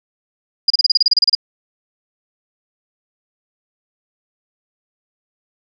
sine tone bursts, 4874 Hz, D#8, 37 cents flat, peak -8 dBFS, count 13, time 0.68-1.351 s, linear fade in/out 5 ms, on 23 ms, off 31 ms, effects none

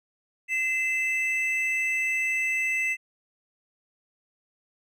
triangle tone pair together, 2051 / 2637 Hz, C7 / E7, -35 / 0 cents, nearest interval major third, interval 435 cents, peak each -25 dBFS, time 0.48-2.97 s, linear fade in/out 50 ms, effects none

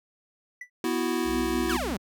triangle tone with exponential decay, 1975.5 Hz, B6, in tune, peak -31 dBFS, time 0.61-0.7 s, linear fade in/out 5 ms, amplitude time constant 18 ms
square chord, B suspended fourth, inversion none, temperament equal, 246.9 / 329.6 / 370 Hz, B3 / E4 / F#4, 0 / 0 / 0 cents, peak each -31 / -29 / -31 dBFS, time 0.84-1.77 s, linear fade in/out 2 ms
harmonic tone, 63 Hz, B1, 35 cents sharp, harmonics 1 / 3 / 4, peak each -35 / -42 / -36 dBFS, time 1.24-1.98 s, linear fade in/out 50 ms
sawtooth exponential sweep, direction down, 1800 to 174.61 Hz, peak -25 dBFS, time 1.69-1.97 s, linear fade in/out 5 ms
effects none

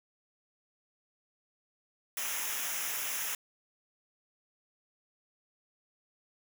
white noise with comb filter, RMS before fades -35 dBFS, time 2.17-3.35 s, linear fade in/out 2 ms, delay 0.23 ms, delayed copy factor -0.75, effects none

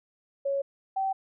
sine tone pair in turn, 554.4 / 771.9 Hz, C#5 / G5, 0 / -27 cents, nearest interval tritone, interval 573 cents, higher second, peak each -25 dBFS, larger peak neither, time 0.45-0.62 / 0.96-1.13 s, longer neither, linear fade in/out 10 ms, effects none

